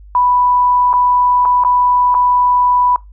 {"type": "tone with dropouts", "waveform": "sine", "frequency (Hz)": 988, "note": "B5", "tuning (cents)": 0, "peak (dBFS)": -9, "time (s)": [0.15, 2.96], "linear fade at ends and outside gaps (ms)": 1, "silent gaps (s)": [[0.93, 0.937], [1.452, 1.456], [1.637, 1.648], [2.143, 2.149]], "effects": ["noise-tail reverb RT60 0.2 s tail -21 dB re dry", "added 50 Hz sine -35 dBFS peak until 3.12 s"]}